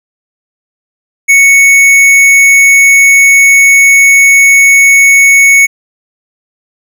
sine tone with hard clipping, 2217 Hz, C#7, in tune, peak -3 dBFS, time 1.28-5.67 s, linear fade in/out 20 ms, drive 12 dB, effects none

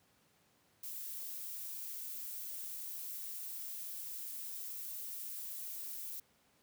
violet noise, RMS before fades -44 dBFS, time 0.83-6.2 s, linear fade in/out 5 ms, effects pink hiss -71 dBFS RMS until 6.62 s + high-pass 100 Hz 12 dB/octave

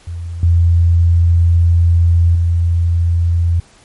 sine tone with level steps, 85.1 Hz, F2, 44 cents flat, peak -21 / -7 / -10 dBFS, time 0.07-3.6 s, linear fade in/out 5 ms, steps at 0.43 / 2.35 s, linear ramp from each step 2 ms, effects pink hiss -47 dBFS RMS until 3.84 s + MP3 48 kbps

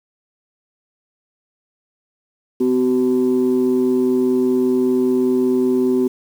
sine tone pair together, 254 / 379.1 Hz, B3 / F#4, +49 / +42 cents, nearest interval perfect fifth, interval 693 cents, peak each -15 dBFS, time 2.6-6.08 s, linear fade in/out 10 ms, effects tanh soft clip ceiling -9 dBFS + 7-bit

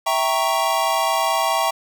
square chord, E diminished seventh, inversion none, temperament equal, 659.3 / 784 / 932.3 / 1108.7 Hz, E5 / G5 / Bb5 / Db6, 0 / 0 / 0 / 0 cents, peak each -24 dBFS, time 0.06-1.71 s, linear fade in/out 10 ms, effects none

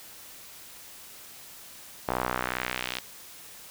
sawtooth tone with band-pass filter sweep, 62.4 Hz, B1, 19 cents sharp, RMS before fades -32 dBFS, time 2.08-2.99 s, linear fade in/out 5 ms, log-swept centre 850 to 3500 Hz, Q 1.4, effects white hiss -47 dBFS RMS until 3.7 s

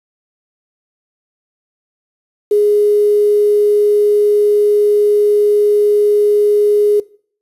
sine tone with quantisation, 415.3 Hz, G#4, in tune, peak -8 dBFS, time 2.51-7 s, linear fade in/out 5 ms, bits 6, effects noise-tail reverb RT60 0.5 s tail -21 dB re dry + resampled to 32000 Hz

